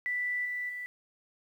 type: tone with level steps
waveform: sine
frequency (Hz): 1975.5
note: B6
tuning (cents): 0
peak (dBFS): -29 / -32 / -36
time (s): 0.06-0.86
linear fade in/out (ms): 0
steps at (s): 0.45 / 0.69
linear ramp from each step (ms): 5
effects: 10-bit